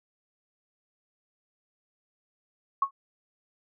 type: tone with exponential decay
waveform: sine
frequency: 1100 Hz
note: C#6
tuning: 14 cents flat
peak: -17 dBFS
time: 2.82-2.91 s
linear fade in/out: 5 ms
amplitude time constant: 18 ms
effects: none